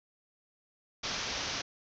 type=low-pass noise; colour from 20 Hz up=white; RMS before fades=-36 dBFS; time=1.03-1.62 s; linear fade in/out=10 ms; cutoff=6300 Hz; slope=96 dB/octave; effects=none